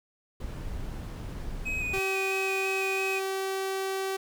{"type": "noise", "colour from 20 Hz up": "brown", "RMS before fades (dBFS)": -36, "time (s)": [0.4, 1.99], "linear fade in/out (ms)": 5}
{"type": "tone with vibrato", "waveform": "triangle", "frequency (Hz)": 2512, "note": "D#7", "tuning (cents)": 16, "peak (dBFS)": -28, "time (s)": [1.65, 3.2], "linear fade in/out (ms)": 20, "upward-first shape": "square", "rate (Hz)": 3, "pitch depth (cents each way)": 19}
{"type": "tone", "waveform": "sawtooth", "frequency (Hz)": 384.7, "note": "G4", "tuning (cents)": -33, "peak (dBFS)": -25, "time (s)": [1.93, 4.17], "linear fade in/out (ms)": 10}
{"effects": []}